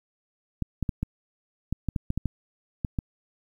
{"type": "clicks", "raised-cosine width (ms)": 5, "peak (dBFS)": -14, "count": 12, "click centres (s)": [0.623, 0.827, 0.892, 1.03, 1.726, 1.887, 1.962, 2.104, 2.176, 2.257, 2.848, 2.988], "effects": ["9-bit"]}